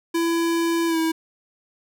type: tone with pitch glide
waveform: square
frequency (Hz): 334.6 to 324.1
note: E4 to E4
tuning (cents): +26 to -29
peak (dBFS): -20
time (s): 0.14-1.12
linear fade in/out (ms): 10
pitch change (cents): -55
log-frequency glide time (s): 0.87-0.98
effects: none